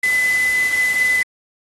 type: tone in noise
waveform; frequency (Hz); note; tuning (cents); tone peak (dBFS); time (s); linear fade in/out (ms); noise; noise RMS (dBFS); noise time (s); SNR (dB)
sine; 2011; B6; +31; -14; 0.03-1.23; 5; white; -29; 0.03-1.23; +12
effects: AAC 32 kbps